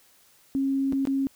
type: tone with dropouts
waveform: sine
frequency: 271.6 Hz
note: C#4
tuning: 35 cents flat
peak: -22 dBFS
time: 0.55-1.27 s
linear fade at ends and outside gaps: 0 ms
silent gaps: 0.924-0.931 / 1.053-1.072 s
effects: white hiss -59 dBFS RMS until 1.35 s